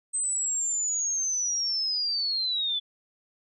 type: linear sweep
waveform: sine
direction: down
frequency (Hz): 8260 to 3445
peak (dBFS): -25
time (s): 0.13-2.8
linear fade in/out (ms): 20
effects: none